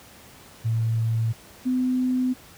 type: tone pair in turn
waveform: sine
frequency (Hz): 113.2 / 254.1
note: A2 / B3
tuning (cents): +50 / +49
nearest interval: octave + major second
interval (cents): 1399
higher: second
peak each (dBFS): -20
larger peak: neither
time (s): 0.64-1.33 / 1.65-2.34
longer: neither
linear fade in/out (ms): 20
effects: pink hiss -48 dBFS RMS until 2.57 s + high-pass 60 Hz 12 dB/octave